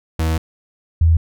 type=tone pair in turn; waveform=40% pulse / sine; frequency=80.3 / 81.89 Hz; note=E2 / E2; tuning=-45 / -11 cents; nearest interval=unison; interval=34 cents; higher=second; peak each=-15 / -9 dBFS; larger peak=second; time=0.19-0.38 / 1.01-1.17 s; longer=first; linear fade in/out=5 ms; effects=none